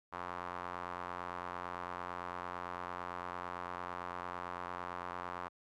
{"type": "tone with band-pass filter", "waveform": "sawtooth", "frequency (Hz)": 88.9, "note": "F2", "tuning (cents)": 31, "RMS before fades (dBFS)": -43, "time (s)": [0.12, 5.49], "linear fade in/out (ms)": 20, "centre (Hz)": 1100, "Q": 2.5, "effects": []}